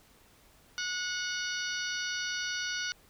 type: harmonic tone with a mistuned harmonic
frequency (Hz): 730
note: F#5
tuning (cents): -24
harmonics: 2 / 3 / 4 / 5 / 6 / 7 / 8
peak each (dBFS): -35 / -43 / -40 / -43 / -40 / -46 / -41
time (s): 0.78-2.92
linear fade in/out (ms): 0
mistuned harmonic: 6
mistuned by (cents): +44
effects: pink hiss -61 dBFS RMS until 3.09 s